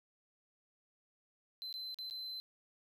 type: tone with dropouts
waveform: triangle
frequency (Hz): 4064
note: B7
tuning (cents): +49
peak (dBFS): -40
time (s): 1.62-2.4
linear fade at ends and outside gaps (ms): 0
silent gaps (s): 1.727-1.74 / 1.944-1.987 / 2.099-2.109
effects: none